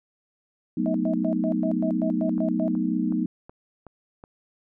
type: chord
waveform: sine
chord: B dominant seventh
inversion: second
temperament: equal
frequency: 185 / 220 / 246.9 / 311.1 Hz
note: F#3 / A3 / B3 / D#4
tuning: 0 / 0 / 0 / 0 cents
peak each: -28 / -28 / -27 / -27 dBFS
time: 0.77-3.26 s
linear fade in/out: 5 ms
type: tone bursts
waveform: sine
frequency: 639 Hz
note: D#5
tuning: 46 cents sharp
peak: -27 dBFS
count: 10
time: 0.86-2.68 s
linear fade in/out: 0 ms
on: 83 ms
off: 110 ms
type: click train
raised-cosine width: 1 ms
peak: -29 dBFS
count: 6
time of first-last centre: 2.38-4.239 s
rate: 2.69 Hz
effects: none